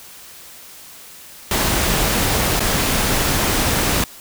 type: noise with dropouts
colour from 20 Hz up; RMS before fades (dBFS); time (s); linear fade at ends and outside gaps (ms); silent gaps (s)
pink; -18; 1.51-4.04; 2; 2.595-2.604
effects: white hiss -40 dBFS RMS until 4.2 s